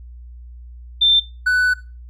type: tone pair in turn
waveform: sine / triangle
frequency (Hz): 3570 / 1492.4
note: A7 / F#6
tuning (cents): +24 / +14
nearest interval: octave + minor third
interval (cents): 1510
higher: first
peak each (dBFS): -11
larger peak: neither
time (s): 1.01-1.2 / 1.46-1.74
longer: second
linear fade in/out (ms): 10
effects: noise-tail reverb RT60 0.3 s tail -18 dB re dry + added 60 Hz sine -35 dBFS peak until 2.09 s